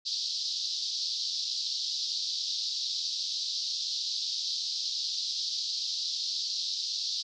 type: band-pass noise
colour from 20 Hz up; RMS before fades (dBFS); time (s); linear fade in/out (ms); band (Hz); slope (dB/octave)
white; -33; 0.05-7.23; 20; 3800 to 5200; 48
effects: none